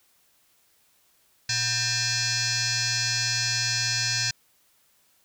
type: tone with frequency modulation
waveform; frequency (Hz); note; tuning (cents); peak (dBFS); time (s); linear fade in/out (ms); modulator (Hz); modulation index
sine; 117.2; A#2; +10; -22; 1.49-4.31; 5; 844; 7.2
effects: tanh soft clip ceiling -18 dBFS + white hiss -64 dBFS RMS until 5.24 s